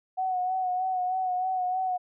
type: tone with vibrato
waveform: sine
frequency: 740 Hz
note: F#5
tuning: in tune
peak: -25 dBFS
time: 0.17-1.98 s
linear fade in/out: 20 ms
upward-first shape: sine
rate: 3.2 Hz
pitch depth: 34 cents each way
effects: none